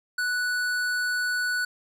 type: tone with tanh clipping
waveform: sine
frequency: 1480 Hz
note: F#6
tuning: in tune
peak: -26 dBFS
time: 0.18-1.65 s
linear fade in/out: 5 ms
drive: 16 dB
effects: none